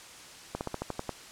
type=slowing click train; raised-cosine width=1 ms; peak=-18 dBFS; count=8; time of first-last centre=0.55-1.093 s; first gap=59 ms; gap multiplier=1.09; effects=white hiss -48 dBFS RMS until 1.31 s + low-pass 8000 Hz 12 dB/octave